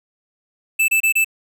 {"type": "tone bursts", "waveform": "square", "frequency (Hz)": 2637, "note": "E7", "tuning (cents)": 0, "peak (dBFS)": -14, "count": 4, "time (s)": [0.79, 1.246], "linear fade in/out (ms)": 10, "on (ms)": 93, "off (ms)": 28, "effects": []}